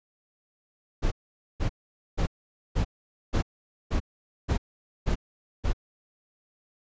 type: noise bursts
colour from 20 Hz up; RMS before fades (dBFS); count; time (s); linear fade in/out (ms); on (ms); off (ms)
brown; -24; 9; 1.02-5.733; 20; 97; 480
effects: resampled to 16000 Hz